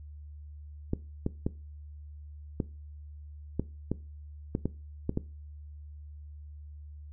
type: clicks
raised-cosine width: 3 ms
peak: -15 dBFS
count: 10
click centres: 0.934 / 1.264 / 1.465 / 2.602 / 3.596 / 3.916 / 4.551 / 4.656 / 5.094 / 5.174 s
effects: noise-tail reverb RT60 0.3 s tail -19 dB re dry + added 74 Hz sine -43 dBFS peak until 7.12 s